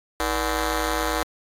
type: ring-modulated tone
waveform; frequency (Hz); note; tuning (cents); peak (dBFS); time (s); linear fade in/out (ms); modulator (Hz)
10% pulse; 265.5; C4; +25; -11; 0.2-1.23; 0; 212
effects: AAC 64 kbps